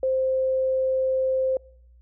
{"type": "tone", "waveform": "sine", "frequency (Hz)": 523.3, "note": "C5", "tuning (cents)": 0, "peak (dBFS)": -20, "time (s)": [0.03, 1.57], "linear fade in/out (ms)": 2, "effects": ["noise-tail reverb RT60 0.7 s tail -26 dB re dry", "added 60 Hz sine -50 dBFS peak until 2.01 s"]}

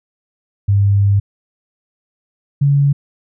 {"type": "tone pair in turn", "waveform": "sine", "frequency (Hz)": [100, 141.42], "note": ["G2", "C#3"], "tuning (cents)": [35, 35], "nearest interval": "tritone", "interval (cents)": 600, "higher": "second", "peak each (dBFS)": -9, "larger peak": "neither", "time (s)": [[0.68, 1.2], [2.61, 2.93]], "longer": "first", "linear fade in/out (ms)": 10, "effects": []}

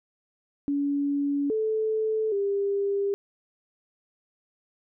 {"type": "tone with pitch steps", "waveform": "sine", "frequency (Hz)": [284, 436.9, 399.5], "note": ["C#4", "A4", "G4"], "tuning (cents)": [42, -12, 33], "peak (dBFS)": -23, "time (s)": [0.68, 3.14], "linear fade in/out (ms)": 0, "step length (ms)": 820, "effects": []}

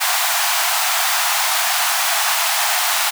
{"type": "high-pass noise", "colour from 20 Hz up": "pink", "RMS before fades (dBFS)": -18, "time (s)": [0, 3.11], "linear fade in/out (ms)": 20, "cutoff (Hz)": 670, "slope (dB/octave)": 96, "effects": []}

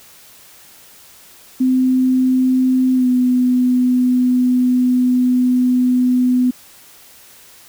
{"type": "tone with pitch glide", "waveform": "sine", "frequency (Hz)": [257.2, 250.6], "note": ["C4", "B3"], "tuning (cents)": [-30, 25], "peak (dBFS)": -11, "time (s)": [1.6, 6.51], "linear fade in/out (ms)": 10, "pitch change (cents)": -45, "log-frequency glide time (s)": [2.95, 3.07], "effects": ["white hiss -44 dBFS RMS until 7.68 s"]}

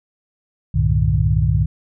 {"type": "tone cluster", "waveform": "sine", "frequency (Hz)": [64.8, 96.7, 113.9, 152.2], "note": ["C2", "G2", "A#2", "D#3"], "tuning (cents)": [-16, -23, -40, -38], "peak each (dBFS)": -19, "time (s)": [0.74, 1.66], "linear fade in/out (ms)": 10, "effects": []}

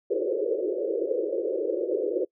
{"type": "band-pass noise", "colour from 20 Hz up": "white", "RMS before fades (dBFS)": -27, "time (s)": [0.1, 2.25], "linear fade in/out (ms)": 10, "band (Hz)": [330, 550], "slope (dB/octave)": 96, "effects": ["noise-tail reverb RT60 0.1 s tail -24 dB re dry"]}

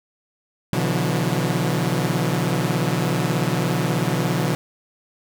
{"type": "tone cluster", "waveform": "sawtooth", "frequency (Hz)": [123.6, 145.4, 163.6, 180.3], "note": ["B2", "D3", "E3", "F#3"], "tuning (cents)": [2, -17, -13, -45], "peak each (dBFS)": -21, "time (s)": [0.73, 4.55], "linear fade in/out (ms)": 0, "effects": []}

